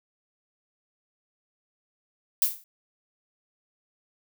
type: noise with exponential decay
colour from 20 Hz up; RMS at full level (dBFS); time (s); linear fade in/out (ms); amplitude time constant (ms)
violet; -18; 2.42-2.64; 1; 46
effects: none